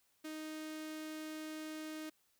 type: tone with notch filter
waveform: sawtooth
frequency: 311.1 Hz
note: D#4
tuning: in tune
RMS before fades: -45 dBFS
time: 0.24-2.1 s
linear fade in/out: 10 ms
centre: 840 Hz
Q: 1.6
effects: white hiss -75 dBFS RMS until 2.39 s